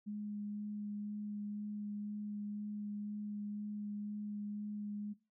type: tone with vibrato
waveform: sine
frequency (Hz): 207.7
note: G#3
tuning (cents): 0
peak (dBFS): -39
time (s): 0.06-5.14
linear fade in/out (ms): 20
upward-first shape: sine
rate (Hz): 2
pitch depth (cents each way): 10
effects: noise-tail reverb RT60 0.3 s tail -20 dB re dry